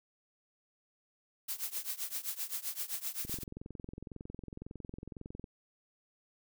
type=noise with tremolo; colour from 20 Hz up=blue; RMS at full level=-35 dBFS; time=1.48-3.44 s; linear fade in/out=10 ms; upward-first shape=triangle; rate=7.7 Hz; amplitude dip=95%
type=click train; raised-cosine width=3 ms; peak=-31 dBFS; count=49; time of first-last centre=3.25-5.442 s; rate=21.9 Hz
effects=none